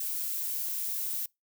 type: noise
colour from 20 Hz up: violet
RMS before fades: -33 dBFS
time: 0-1.26 s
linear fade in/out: 5 ms
effects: noise-tail reverb RT60 0.2 s tail -25 dB re dry